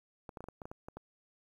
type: clicks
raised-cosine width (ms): 1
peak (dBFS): -30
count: 10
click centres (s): 0.292 / 0.372 / 0.406 / 0.441 / 0.486 / 0.618 / 0.655 / 0.715 / 0.885 / 0.97
effects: 10-bit